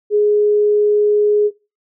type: tone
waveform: sine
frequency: 417.2 Hz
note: G#4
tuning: 8 cents sharp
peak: -10 dBFS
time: 0.1-1.51 s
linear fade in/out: 50 ms
effects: noise-tail reverb RT60 0.3 s tail -22 dB re dry